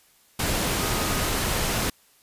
sine tone in noise, 1247 Hz, D#6, 3 cents sharp, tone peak -35 dBFS, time 0.79-1.28 s, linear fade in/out 5 ms, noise pink, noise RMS -25 dBFS, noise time 0.39-1.9 s, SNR -13 dB, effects white hiss -59 dBFS RMS until 2.22 s + resampled to 32000 Hz

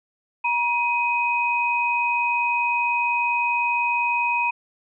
sine tone pair together, 954.4 / 2510 Hz, A#5 / D#7, +41 / +15 cents, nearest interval octave + perfect fourth, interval 1674 cents, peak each -22 dBFS, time 0.44-4.51 s, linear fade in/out 10 ms, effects none

